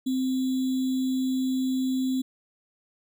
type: tone with sample-and-hold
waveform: sine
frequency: 260 Hz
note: C4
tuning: 11 cents flat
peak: -23 dBFS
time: 0.06-2.22 s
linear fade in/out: 10 ms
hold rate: 3675 Hz
effects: none